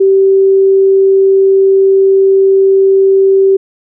sine tone, 387.4 Hz, G4, 20 cents flat, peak -4 dBFS, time 0-3.57 s, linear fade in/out 10 ms, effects none

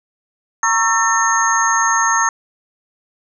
sine tone cluster, 925 / 1106 / 1333 / 1810 / 6450 Hz, A#5 / C#6 / E6 / A6 / G8, -14 / -4 / +19 / +48 / +48 cents, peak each -19 dBFS, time 0.63-2.29 s, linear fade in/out 2 ms, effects none

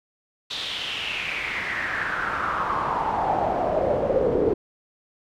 brown noise with band-pass filter sweep, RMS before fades -25 dBFS, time 0.5-4.54 s, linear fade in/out 10 ms, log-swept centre 3800 to 410 Hz, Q 5, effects none

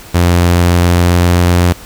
sawtooth tone with pitch glide, 87.31 to 88.02 Hz, F2 to F2, 0 to +14 cents, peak -3 dBFS, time 0.14-1.73 s, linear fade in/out 10 ms, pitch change +14 cents, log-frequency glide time 0.64-1.52 s, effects pink hiss -34 dBFS RMS until 1.85 s

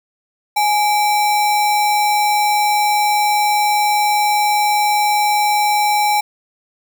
sine tone with sample-and-hold, 835 Hz, G#5, 9 cents sharp, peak -12 dBFS, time 0.56-6.21 s, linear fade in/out 10 ms, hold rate 3150 Hz, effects none

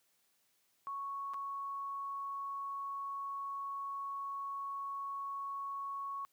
sine tone with dropouts, 1108.7 Hz, C#6, in tune, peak -38 dBFS, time 0.87-6.25 s, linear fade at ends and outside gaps 0 ms, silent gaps 1.336-1.342 s, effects white hiss -75 dBFS RMS until 6.32 s + high-pass 100 Hz 12 dB/octave

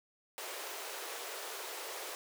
pink high-pass noise, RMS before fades -43 dBFS, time 0.38-2.15 s, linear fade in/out 0 ms, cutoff 370 Hz, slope 48 dB/octave, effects none

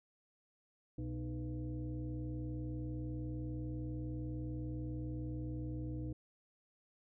sine tone with frequency modulation, 123.47 Hz, B2, in tune, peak -38 dBFS, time 0.98-6.13 s, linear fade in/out 5 ms, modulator 187 Hz, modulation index 1.2, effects none

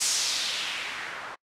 blue noise with low-pass filter sweep, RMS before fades -30 dBFS, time 0-1.36 s, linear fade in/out 20 ms, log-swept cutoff 7300 to 1200 Hz, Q 1.7, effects noise-tail reverb RT60 0.1 s tail -25 dB re dry + low-pass 12000 Hz 12 dB/octave

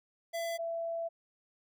square / sine tone pair in turn, 671 / 667.8 Hz, E5 / E5, +31 / +22 cents, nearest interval unison, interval 9 cents, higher first, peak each -34 / -33 dBFS, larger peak second, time 0.33-0.58 / 0.58-1.09 s, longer second, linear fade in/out 20 ms, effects none

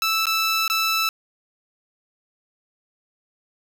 15% pulse tone with dropouts, 1318.5 Hz, E6, in tune, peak -13 dBFS, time 0.02-1.09 s, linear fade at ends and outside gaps 1 ms, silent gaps 0.256-0.268 / 0.679-0.699 s, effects none

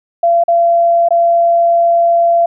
sine tone with dropouts, 682 Hz, F5, 41 cents flat, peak -7 dBFS, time 0.23-2.46 s, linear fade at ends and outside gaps 5 ms, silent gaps 0.438-0.481 / 1.087-1.106 s, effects none

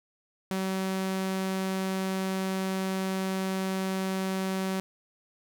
sawtooth tone, 190 Hz, F#3, 46 cents sharp, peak -24 dBFS, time 0.51-4.8 s, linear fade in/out 0 ms, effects none

